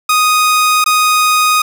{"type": "tone with dropouts", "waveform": "sawtooth", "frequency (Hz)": 1244.5, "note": "D#6", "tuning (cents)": 0, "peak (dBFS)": -5, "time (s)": [0.09, 1.62], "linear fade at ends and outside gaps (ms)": 5, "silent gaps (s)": [0.842, 0.86], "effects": []}